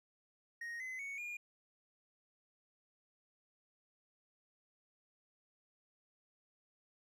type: tone with pitch steps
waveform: triangle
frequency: 1869 / 2038 / 2223 / 2424 Hz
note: A#6 / C7 / C#7 / D#7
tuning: +4 / -46 / +4 / -46 cents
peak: -40 dBFS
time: 0.61-1.37 s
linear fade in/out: 5 ms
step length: 190 ms
effects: none